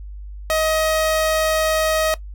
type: tone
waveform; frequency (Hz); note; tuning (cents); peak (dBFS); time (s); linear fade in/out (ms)
sawtooth; 631; D#5; +24; -13; 0.5-2.14; 0
effects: noise-tail reverb RT60 0.1 s tail -17 dB re dry + added 50 Hz sine -31 dBFS peak until 2.34 s